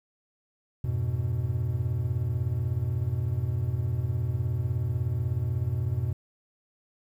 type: chord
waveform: triangle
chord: F diminished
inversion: none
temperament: equal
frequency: 87.31 / 103.83 / 123.47 Hz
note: F2 / Ab2 / Cb3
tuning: 0 / 0 / 0 cents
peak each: -29 / -30 / -26 dBFS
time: 0.84-6.13 s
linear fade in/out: 5 ms
effects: 10-bit